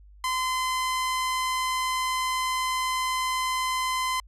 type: tone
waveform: sawtooth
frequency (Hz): 1028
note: C6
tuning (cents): -31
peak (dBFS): -21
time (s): 0.24-4.2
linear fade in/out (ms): 2
effects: added 50 Hz sine -48 dBFS peak until 4.27 s + low-pass 12000 Hz 12 dB/octave